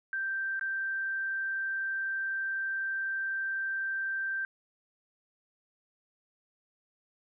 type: tone with dropouts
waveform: sine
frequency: 1568 Hz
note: G6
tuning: in tune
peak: -30 dBFS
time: 0.13-4.45 s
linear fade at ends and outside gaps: 1 ms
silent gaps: 0.595-0.611 s
effects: none